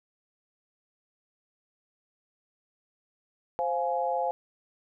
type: chord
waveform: sine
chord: F minor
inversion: second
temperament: just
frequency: 523.8 / 698.5 / 838.1 Hz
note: C5 / F5 / Ab5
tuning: +2 / 0 / +16 cents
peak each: -30 dBFS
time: 3.59-4.31 s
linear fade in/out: 0 ms
effects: none